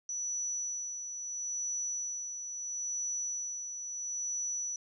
sine tone with tremolo, 5920 Hz, F#8, in tune, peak -32 dBFS, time 0.09-4.76 s, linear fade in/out 2 ms, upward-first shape sine, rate 0.75 Hz, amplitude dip 50%, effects none

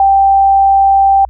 sine tone, 784 Hz, G5, in tune, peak -5 dBFS, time 0-1.25 s, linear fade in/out 2 ms, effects added 60 Hz sine -29 dBFS peak until 1.29 s

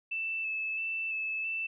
sine tone with vibrato, 2634 Hz, E7, 2 cents flat, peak -31 dBFS, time 0.11-1.67 s, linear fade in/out 10 ms, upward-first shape square, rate 1.5 Hz, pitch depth 15 cents each way, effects none

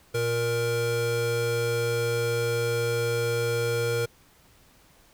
square tone pair together, 118 / 470 Hz, A#2 / A#4, +22 / +14 cents, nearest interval 2 octaves, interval 2392 cents, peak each -30 / -26 dBFS, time 0.14-4.06 s, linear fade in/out 10 ms, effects pink hiss -58 dBFS RMS until 5.13 s

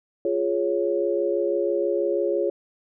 sine chord, Db major, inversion first, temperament equal, 349.2 / 415.3 / 554.4 Hz, F4 / Ab4 / Db5, 0 / 0 / 0 cents, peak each -25 dBFS, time 0.25-2.5 s, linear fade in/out 2 ms, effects none

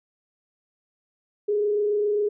sine tone with frequency modulation, 415.7 Hz, G#4, 2 cents sharp, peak -20 dBFS, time 1.48-2.29 s, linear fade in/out 10 ms, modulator 27.4 Hz, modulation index 0.35, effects none

